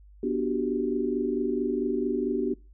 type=chord; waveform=sine; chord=G major seventh; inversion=first; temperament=just; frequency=245 / 294 / 367.5 / 392 Hz; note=B3 / D4 / F#4 / G4; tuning=-14 / +2 / -12 / 0 cents; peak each=-30 dBFS; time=0.23-2.54 s; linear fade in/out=5 ms; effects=noise-tail reverb RT60 0.3 s tail -24 dB re dry + added 50 Hz sine -49 dBFS peak until 2.73 s